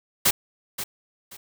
white noise with echo, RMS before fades -18 dBFS, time 0.25-0.31 s, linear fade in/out 10 ms, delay 530 ms, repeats 2, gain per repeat -12 dB, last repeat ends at 1.37 s, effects none

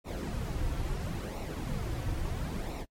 brown noise with flanger, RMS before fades -34 dBFS, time 0.04-2.86 s, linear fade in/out 50 ms, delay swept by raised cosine 0.61 to 4.91 ms, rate 0.74 Hz, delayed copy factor -0.6, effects noise-tail reverb RT60 0.1 s tail -26 dB re dry + MP3 64 kbps

